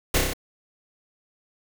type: noise with echo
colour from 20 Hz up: pink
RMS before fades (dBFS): -20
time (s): 0.14-0.18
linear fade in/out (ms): 5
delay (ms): 31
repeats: 5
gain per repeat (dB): -2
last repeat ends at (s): 0.335
effects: none